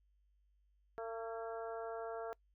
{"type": "harmonic tone with a mistuned harmonic", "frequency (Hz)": 226.6, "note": "A#3", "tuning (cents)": -49, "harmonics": [2, 3, 4, 5, 6, 7], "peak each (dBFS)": [-43, -45, -52, -55, -51, -58], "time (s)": [0.98, 2.33], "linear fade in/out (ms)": 0, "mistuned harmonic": 7, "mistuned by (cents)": 45, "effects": ["noise-tail reverb RT60 0.1 s tail -23 dB re dry", "added 50 Hz sine -70 dBFS peak until 2.54 s"]}